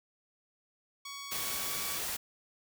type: tone with pitch glide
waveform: 10% pulse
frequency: 1120 to 1138.9 Hz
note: C#6 to C#6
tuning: +18 to +46 cents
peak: -33 dBFS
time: 1.05-1.99 s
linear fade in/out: 5 ms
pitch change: +28 cents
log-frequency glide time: 1.47-1.79 s
type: noise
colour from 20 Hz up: white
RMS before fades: -36 dBFS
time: 1.31-2.17 s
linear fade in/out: 10 ms
effects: none